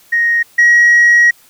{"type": "tone pair in turn", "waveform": "sine", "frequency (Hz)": [1870, 1901.6], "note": ["A#6", "A#6"], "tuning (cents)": [5, 34], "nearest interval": "unison", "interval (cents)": 29, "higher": "second", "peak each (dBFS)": [-9, -3], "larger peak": "second", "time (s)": [[0.12, 0.43], [0.58, 1.31]], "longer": "second", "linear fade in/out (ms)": 10, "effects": ["tanh soft clip ceiling -3 dBFS", "white hiss -47 dBFS RMS until 1.49 s"]}